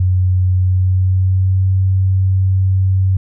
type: tone with pitch glide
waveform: sine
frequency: 92 to 94.75 Hz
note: F#2 to F#2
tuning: -9 to +42 cents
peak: -10 dBFS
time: 0-3.17 s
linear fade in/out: 5 ms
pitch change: +51 cents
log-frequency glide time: 0.55-1.72 s
effects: none